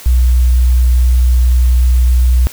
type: tone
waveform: sine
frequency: 61.74 Hz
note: B1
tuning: in tune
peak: -6 dBFS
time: 0.06-2.47 s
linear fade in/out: 0 ms
effects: white hiss -33 dBFS RMS until 2.52 s